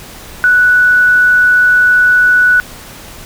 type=tone; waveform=sine; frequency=1479 Hz; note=F#6; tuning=1 cent flat; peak=-5 dBFS; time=0.44-2.6 s; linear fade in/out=0 ms; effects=pink hiss -32 dBFS RMS until 3.25 s